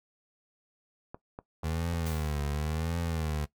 clicks, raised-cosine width 1 ms, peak -26 dBFS, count 4, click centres 1.145 / 1.389 / 1.634 / 1.934 s
25% pulse tone with vibrato, 78.1 Hz, D#2, 7 cents sharp, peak -26 dBFS, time 1.63-3.46 s, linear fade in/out 20 ms, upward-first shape triangle, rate 0.92 Hz, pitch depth 160 cents each way
white noise with exponential decay, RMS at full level -41 dBFS, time 2.06-2.57 s, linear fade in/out 5 ms, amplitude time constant 110 ms
effects noise-tail reverb RT60 0.1 s tail -18 dB re dry

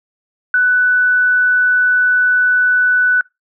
sine tone, 1490 Hz, F#6, 12 cents sharp, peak -9 dBFS, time 0.54-3.21 s, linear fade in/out 2 ms, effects noise-tail reverb RT60 0.2 s tail -24 dB re dry

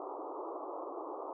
pink band-pass noise, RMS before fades -42 dBFS, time 0-1.33 s, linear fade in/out 2 ms, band 300 to 1200 Hz, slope 96 dB/octave, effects none

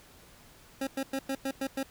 25% pulse tone bursts, 270 Hz, C#4, 45 cents flat, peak -26 dBFS, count 7, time 0.81-1.831 s, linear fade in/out 5 ms, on 61 ms, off 99 ms, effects pink hiss -56 dBFS RMS until 1.9 s

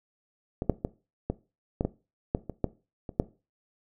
clicks, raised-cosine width 2 ms, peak -16 / -8 / -14 / -14 / -12 / -13 / -10 / -21 / -11 / -23 / -8 dBFS, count 11, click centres 0.621 / 0.697 / 0.849 / 1.3 / 1.809 / 1.85 / 2.349 / 2.497 / 2.643 / 3.092 / 3.199 s, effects noise-tail reverb RT60 0.3 s tail -18 dB re dry

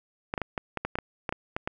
clicks, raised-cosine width 0.5 ms, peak -14 dBFS, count 12, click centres 0.339 / 0.378 / 0.417 / 0.578 / 0.773 / 0.85 / 0.955 / 0.987 / 1.292 / 1.325 / 1.565 / 1.675 s, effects none

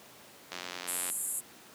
click train, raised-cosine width 0.2 ms, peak -20 dBFS, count 53, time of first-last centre 0.52-1.1 s, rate 89.7 Hz
white band-pass noise, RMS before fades -35 dBFS, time 0.87-1.41 s, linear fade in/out 20 ms, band 7300 to 12000 Hz, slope 96 dB/octave
effects pink hiss -53 dBFS RMS until 1.74 s + high-pass 200 Hz 12 dB/octave

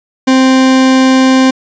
40% pulse tone, 261.6 Hz, C4, in tune, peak -4 dBFS, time 0.27-1.51 s, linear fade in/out 10 ms, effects resampled to 16000 Hz + 7-bit

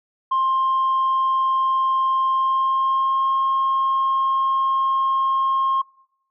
sine tone with pitch glide, 1057 to 1070.5 Hz, C6 to C6, +17 to +39 cents, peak -15 dBFS, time 0.31-5.82 s, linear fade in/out 10 ms, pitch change +22 cents, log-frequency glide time 2.31-3.3 s, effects noise-tail reverb RT60 0.8 s tail -25 dB re dry + tanh soft clip ceiling -14 dBFS

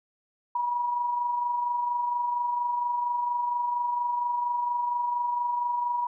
sine tone with amplitude modulation, 966 Hz, B5, 39 cents flat, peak -23 dBFS, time 0.55-6.07 s, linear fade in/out 5 ms, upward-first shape sine, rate 24.3 Hz, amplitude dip 40%, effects none

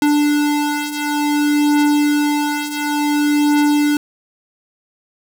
square beating tone pair, 293.7 / 294.26 Hz, D4 / D4, 0 / +4 cents, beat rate 0.56 Hz, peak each -20 / -16 dBFS, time 0.02-3.97 s, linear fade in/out 2 ms, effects none

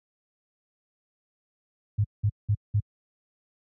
sine tone bursts, 103.83 Hz, G#2, in tune, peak -19 dBFS, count 4, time 1.98-2.802 s, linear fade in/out 10 ms, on 63 ms, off 190 ms, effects high-pass 60 Hz 12 dB/octave

